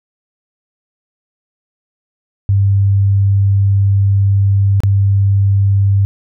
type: tone with dropouts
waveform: sine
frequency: 99 Hz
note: G2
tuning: 18 cents sharp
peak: -8 dBFS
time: 2.49-6.05 s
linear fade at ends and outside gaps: 0 ms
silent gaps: 4.804-4.835 s
effects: none